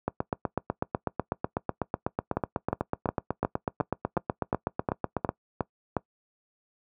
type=two click trains; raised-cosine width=1 ms; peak=-11 / -12 dBFS; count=11 / 43; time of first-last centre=2.37-5.967 / 0.08-5.291 s; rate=2.78 / 8.06 Hz; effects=noise-tail reverb RT60 0.1 s tail -21 dB re dry + high-pass 80 Hz 12 dB/octave

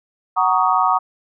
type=chord; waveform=sine; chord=D# minor seventh; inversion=first; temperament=just; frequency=746.7 / 933.4 / 1120.1 / 1244.5 Hz; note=F#5 / A#5 / C#6 / D#6; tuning=+16 / +2 / +18 / 0 cents; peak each=-19 dBFS; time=0.36-0.99 s; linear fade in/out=20 ms; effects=none

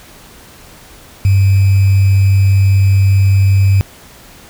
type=tone with sample-and-hold; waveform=sine; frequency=97.4 Hz; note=G2; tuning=11 cents flat; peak=-6 dBFS; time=1.25-3.81 s; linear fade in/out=0 ms; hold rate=2450 Hz; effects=pink hiss -39 dBFS RMS until 4.49 s

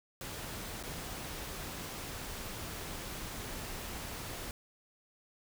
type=noise with dropouts; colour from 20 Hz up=pink; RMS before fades=-42 dBFS; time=0.21-4.51 s; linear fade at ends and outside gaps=1 ms; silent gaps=0.828-0.836 s; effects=none

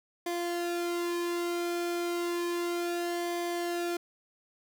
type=tone with flanger; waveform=sawtooth; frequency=346.5 Hz; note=F4; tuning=14 cents flat; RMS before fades=-32 dBFS; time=0.26-3.97 s; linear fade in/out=5 ms; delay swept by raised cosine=0.74 to 1.84 ms; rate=0.32 Hz; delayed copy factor=-0.65; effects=none

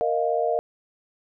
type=chord; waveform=sine; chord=Bb suspended fourth; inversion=none; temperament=just; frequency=466.2 / 621.6 / 699.2 Hz; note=Bb4 / Eb5 / F5; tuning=0 / -2 / +2 cents; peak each=-25 dBFS; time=0.01-0.59 s; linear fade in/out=0 ms; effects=none

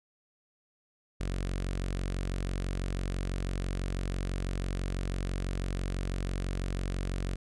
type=tone with notch filter; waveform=sawtooth; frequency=46.05 Hz; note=F#1; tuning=7 cents flat; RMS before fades=-33 dBFS; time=1.2-7.36 s; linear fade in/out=10 ms; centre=880 Hz; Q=2; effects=resampled to 24000 Hz

